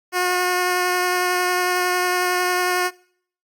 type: tone with vibrato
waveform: 10% pulse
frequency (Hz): 360.9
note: F#4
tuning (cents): -43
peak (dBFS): -10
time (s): 0.12-2.91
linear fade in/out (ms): 50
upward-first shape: sine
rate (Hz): 11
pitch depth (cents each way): 9
effects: noise-tail reverb RT60 0.6 s tail -24 dB re dry + Opus 48 kbps